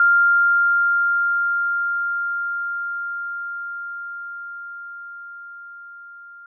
sine tone with level ramp, 1396.9 Hz, F6, in tune, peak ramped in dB -11 to -39 dBFS, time 0-6.46 s, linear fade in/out 2 ms, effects none

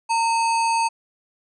harmonic tone with a mistuned harmonic, 916 Hz, A#5, 31 cents flat, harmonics 1 / 3 / 5 / 7 / 9 / 10, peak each -18 / -28 / -32 / -35 / -37 / -38 dBFS, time 0.09-0.89 s, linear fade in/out 20 ms, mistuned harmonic 3, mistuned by -110 cents, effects none

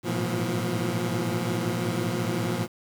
20% pulse tone cluster, 105 / 110.4 / 120.1 / 164.3 / 177.1 Hz, G#2 / A2 / B2 / E3 / F3, +19 / +6 / -48 / -5 / +24 cents, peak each -31 / -30 / -25 / -29 / -25 dBFS, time 0.03-2.68 s, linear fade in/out 50 ms, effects 8-bit

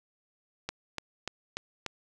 click train, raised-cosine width 0.2 ms, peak -16 dBFS, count 5, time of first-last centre 0.69-1.863 s, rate 3.41 Hz, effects none

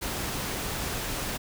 pink noise, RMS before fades -32 dBFS, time 0.01-1.38 s, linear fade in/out 20 ms, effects none

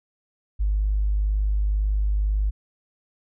triangle tone with tanh clipping, 51 Hz, G#1, 31 cents flat, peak -19 dBFS, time 0.59-2.51 s, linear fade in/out 20 ms, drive 4 dB, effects none

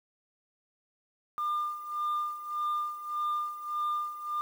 sine tone with tremolo, 1202 Hz, D6, 40 cents sharp, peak -25 dBFS, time 1.38-4.41 s, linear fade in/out 0 ms, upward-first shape sine, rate 1.7 Hz, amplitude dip 80%, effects tanh soft clip ceiling -26 dBFS + 9-bit

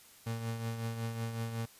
35% pulse tone with tremolo, 114.5 Hz, A#2, 31 cents flat, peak -31 dBFS, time 0.26-1.66 s, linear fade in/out 10 ms, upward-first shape triangle, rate 5.4 Hz, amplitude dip 55%, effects white hiss -58 dBFS RMS until 1.79 s + resampled to 32000 Hz

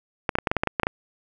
clicks, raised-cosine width 0.5 ms, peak -6 dBFS, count 11, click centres 0.292 / 0.354 / 0.386 / 0.472 / 0.515 / 0.567 / 0.635 / 0.673 / 0.798 / 0.833 / 0.869 s, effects none

